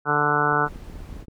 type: harmonic tone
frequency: 147.4 Hz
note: D3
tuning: 7 cents sharp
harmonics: 1 / 2 / 3 / 4 / 5 / 6 / 7 / 8 / 9 / 10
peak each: -29 / -31 / -27 / -34 / -28 / -27 / -29 / -28 / -24 / -24 dBFS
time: 0.05-0.69 s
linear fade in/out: 50 ms
type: clicks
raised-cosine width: 3 ms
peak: -29 dBFS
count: 12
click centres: 0.525 / 0.668 / 0.725 / 0.759 / 0.899 / 0.956 / 1.005 / 1.091 / 1.128 / 1.167 / 1.226 / 1.283 s
type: noise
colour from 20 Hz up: brown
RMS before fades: -38 dBFS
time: 0.63-1.26 s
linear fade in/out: 50 ms
effects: none